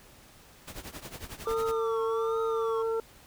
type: noise with tremolo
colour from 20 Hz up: pink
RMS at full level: -39 dBFS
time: 0.67-1.72 s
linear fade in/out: 10 ms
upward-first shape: triangle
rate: 11 Hz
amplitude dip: 95%
type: tone with vibrato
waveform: triangle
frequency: 1174.7 Hz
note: D6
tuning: in tune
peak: -33 dBFS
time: 1.45-2.83 s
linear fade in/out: 20 ms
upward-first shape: triangle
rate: 1.3 Hz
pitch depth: 130 cents each way
type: harmonic tone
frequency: 451.3 Hz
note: A4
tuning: 44 cents sharp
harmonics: 1 / 2 / 3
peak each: -27 / -40 / -39 dBFS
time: 1.47-3 s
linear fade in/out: 2 ms
effects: pink hiss -55 dBFS RMS until 3.26 s